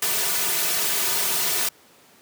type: noise with comb filter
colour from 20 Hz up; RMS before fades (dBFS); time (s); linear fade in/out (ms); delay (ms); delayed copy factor
white; -23; 0.02-1.69; 5; 3.7; -1
effects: pink hiss -53 dBFS RMS until 2.21 s + high-pass 200 Hz 12 dB/octave